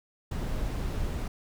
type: noise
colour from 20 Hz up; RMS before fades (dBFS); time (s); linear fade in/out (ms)
brown; -31; 0.31-1.28; 5
effects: none